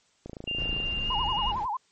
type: click train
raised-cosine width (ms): 2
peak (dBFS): -25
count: 16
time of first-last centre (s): 0.26-0.802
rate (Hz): 27.7
type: tone with pitch glide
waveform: sine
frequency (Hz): 2794 to 2856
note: F7 to F7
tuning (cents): 0 to +38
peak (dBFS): -28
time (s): 0.47-1.52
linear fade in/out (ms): 10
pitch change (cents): +38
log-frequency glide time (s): 1.04-1.1
type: noise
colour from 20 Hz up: brown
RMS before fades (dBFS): -35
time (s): 0.55-1.67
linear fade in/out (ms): 50
type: tone with vibrato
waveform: sine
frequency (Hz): 923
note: A#5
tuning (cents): -17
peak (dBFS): -27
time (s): 1.1-1.77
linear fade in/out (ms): 5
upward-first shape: sine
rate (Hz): 11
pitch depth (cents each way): 220
effects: white hiss -66 dBFS RMS until 1.91 s + MP3 32 kbps